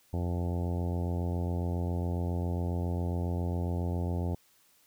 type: harmonic tone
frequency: 87.31 Hz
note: F2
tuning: in tune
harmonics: 1 / 2 / 3 / 4 / 5 / 6 / 7 / 8 / 9 / 10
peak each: -30 / -36 / -40 / -42 / -44 / -46 / -47 / -48 / -49 / -50 dBFS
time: 0.13-4.35 s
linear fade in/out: 5 ms
effects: white hiss -65 dBFS RMS until 4.86 s